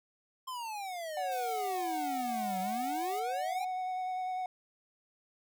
square exponential two-way sweep, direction down then up, 1059 to 185 to 829 Hz, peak -38 dBFS, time 0.47-3.65 s, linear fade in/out 10 ms, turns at 2.6 s
triangle tone with vibrato, 740 Hz, F#5, in tune, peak -31 dBFS, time 1.17-4.46 s, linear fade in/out 2 ms, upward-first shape sine, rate 10 Hz, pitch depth 14 cents each way
white high-pass noise, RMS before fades -49 dBFS, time 1.31-3.2 s, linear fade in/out 10 ms, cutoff 3200 Hz, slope 12 dB/octave
effects none

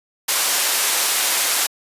white band-pass noise, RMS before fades -19 dBFS, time 0.28-1.67 s, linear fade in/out 10 ms, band 510 to 13000 Hz, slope 12 dB/octave, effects resampled to 32000 Hz

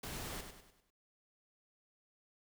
pink noise with echo, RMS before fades -44 dBFS, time 0.03-0.41 s, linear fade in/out 5 ms, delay 99 ms, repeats 5, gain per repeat -7 dB, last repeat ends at 0.905 s, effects none

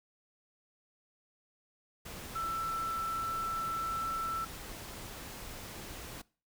sine tone in noise, 1332 Hz, E6, 18 cents sharp, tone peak -33 dBFS, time 2.35-4.45 s, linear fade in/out 10 ms, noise pink, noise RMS -45 dBFS, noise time 2.05-6.22 s, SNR +9 dB, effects noise-tail reverb RT60 0.4 s tail -23 dB re dry

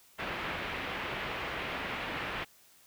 white low-pass noise, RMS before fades -37 dBFS, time 0.18-2.45 s, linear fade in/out 20 ms, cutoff 2700 Hz, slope 24 dB/octave, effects white hiss -61 dBFS RMS until 2.86 s

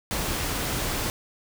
pink noise, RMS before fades -28 dBFS, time 0.11-1.1 s, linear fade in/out 0 ms, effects none

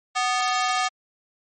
sawtooth ring-modulated tone, 990 Hz, B5, 4 cents sharp, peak -14 dBFS, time 0.15-0.89 s, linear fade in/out 20 ms, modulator 244 Hz, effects MP3 32 kbps

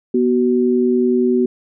sine tone pair together, 244.4 / 374.9 Hz, B3 / F#4, -18 / +23 cents, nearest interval perfect fifth, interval 741 cents, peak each -15 dBFS, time 0.14-1.46 s, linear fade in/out 5 ms, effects none

